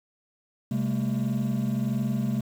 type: tone cluster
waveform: triangle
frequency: 131.6 / 203.4 / 224.9 Hz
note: C3 / G#3 / A3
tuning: +10 / -36 / +38 cents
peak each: -26 dBFS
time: 0.71-2.41 s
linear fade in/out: 5 ms
effects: tanh soft clip ceiling -16 dBFS + 8-bit